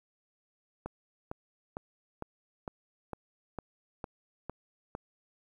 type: click train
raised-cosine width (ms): 1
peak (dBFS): -23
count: 10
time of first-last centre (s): 0.86-4.951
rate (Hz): 2.2
effects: 10-bit